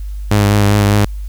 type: tone with vibrato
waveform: sawtooth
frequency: 102.7 Hz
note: G#2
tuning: 19 cents flat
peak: -5 dBFS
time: 0.31-1.05 s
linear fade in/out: 5 ms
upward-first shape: triangle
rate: 5 Hz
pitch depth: 33 cents each way
effects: added 50 Hz sine -21 dBFS peak until 1.28 s + white hiss -49 dBFS RMS until 1.28 s